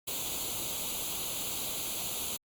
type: noise with comb filter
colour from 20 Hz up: white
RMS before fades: -35 dBFS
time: 0.07-2.37 s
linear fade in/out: 10 ms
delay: 0.28 ms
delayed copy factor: +0.8
effects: Opus 48 kbps